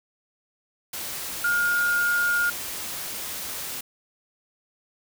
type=tone in noise; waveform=sine; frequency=1422 Hz; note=F6; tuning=31 cents sharp; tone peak=-20 dBFS; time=1.44-2.5 s; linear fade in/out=5 ms; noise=white; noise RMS=-33 dBFS; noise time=0.93-3.81 s; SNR=+10 dB; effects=none